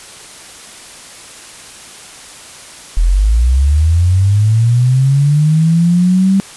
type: linear sweep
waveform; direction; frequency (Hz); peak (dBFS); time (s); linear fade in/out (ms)
sine; up; 39.12 to 196; -7; 2.97-6.4; 0
effects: white hiss -34 dBFS RMS until 6.56 s + resampled to 24000 Hz